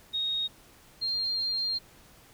sine tone pair in turn, 3740 / 4198 Hz, A#7 / C8, +5 / +5 cents, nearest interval major second, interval 200 cents, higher second, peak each -27 dBFS, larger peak neither, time 0.13-0.48 / 1.01-1.79 s, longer second, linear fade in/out 20 ms, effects pink hiss -56 dBFS RMS until 2.33 s

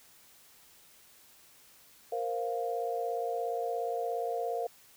sine chord, Bb suspended second, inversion none, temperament equal, 466.2 / 523.3 / 698.5 Hz, Bb4 / C5 / F5, 0 / 0 / 0 cents, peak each -34 / -38 / -34 dBFS, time 2.12-4.67 s, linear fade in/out 5 ms, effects white hiss -59 dBFS RMS until 4.96 s

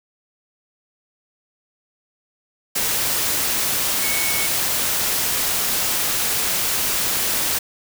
sine tone in noise, 2217 Hz, C#7, in tune, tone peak -26 dBFS, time 4.02-4.47 s, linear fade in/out 10 ms, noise white, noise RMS -21 dBFS, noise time 2.75-7.59 s, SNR -8 dB, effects none

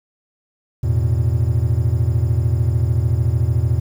triangle chord, E suspended fourth, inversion none, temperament equal with one note detuned, 83.61 / 110 / 123.47 Hz, E2 / A2 / B2, +25 / 0 / 0 cents, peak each -17 dBFS, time 0.83-3.8 s, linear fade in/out 10 ms, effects 8-bit

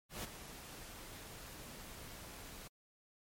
pink noise with ADSR envelope, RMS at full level -41 dBFS, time 0.09-2.68 s, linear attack 140 ms, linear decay 28 ms, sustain -10 dB, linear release 8 ms, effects MP3 64 kbps

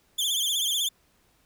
sawtooth tone with vibrato, 3322 Hz, G#7, in tune, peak -21 dBFS, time 0.18-0.89 s, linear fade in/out 10 ms, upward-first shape triangle, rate 16 Hz, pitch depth 140 cents each way, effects pink hiss -65 dBFS RMS until 1.45 s

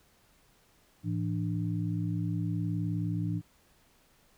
sine tone cluster, 108.1 / 167.4 / 295.9 Hz, A2 / E3 / D4, -30 / +27 / +13 cents, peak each -32 / -32 / -37 dBFS, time 1.03-3.42 s, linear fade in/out 50 ms, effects pink hiss -65 dBFS RMS until 4.37 s

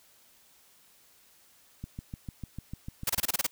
click train, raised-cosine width 5 ms, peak -25 dBFS, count 10, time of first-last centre 1.84-3.183 s, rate 6.7 Hz
white noise bursts, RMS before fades -27 dBFS, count 8, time 3.07-3.467 s, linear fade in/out 5 ms, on 26 ms, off 27 ms
effects white hiss -61 dBFS RMS until 3.51 s

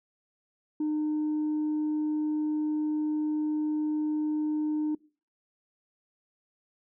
sine tone, 304.5 Hz, D#4, 37 cents flat, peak -24 dBFS, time 0.8-4.95 s, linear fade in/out 5 ms, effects noise-tail reverb RT60 0.4 s tail -24 dB re dry + tanh soft clip ceiling -24 dBFS

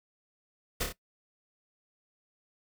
pink noise with echo, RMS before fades -30 dBFS, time 0.8-0.84 s, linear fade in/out 10 ms, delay 29 ms, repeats 3, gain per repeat -4 dB, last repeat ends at 0.927 s, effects noise-tail reverb RT60 0.1 s tail -18 dB re dry

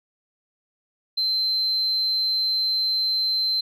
sine tone, 4100 Hz, C8, 36 cents flat, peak -19 dBFS, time 1.17-3.61 s, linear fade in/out 10 ms, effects tanh soft clip ceiling -16 dBFS

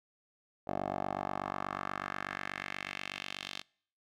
10% pulse tone with band-pass filter sweep, 48.22 Hz, G1, 28 cents flat, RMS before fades -39 dBFS, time 0.67-3.62 s, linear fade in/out 10 ms, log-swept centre 610 to 3600 Hz, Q 2.1, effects noise-tail reverb RT60 0.6 s tail -26 dB re dry

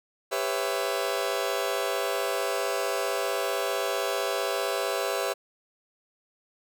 sawtooth chord, C# half-diminished seventh, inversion second, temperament just, 399.1 / 498.9 / 554.4 / 665.2 Hz, G4 / B4 / C#5 / E5, +31 / +17 / 0 / +16 cents, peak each -28 dBFS, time 0.31-5.34 s, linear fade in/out 20 ms, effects none

